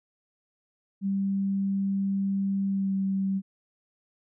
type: tone with pitch glide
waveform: sine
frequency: 196 to 193.53 Hz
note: G3 to G3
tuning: 0 to -22 cents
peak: -24 dBFS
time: 1.01-3.42 s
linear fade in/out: 50 ms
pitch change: -22 cents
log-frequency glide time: 2.69-2.94 s
effects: none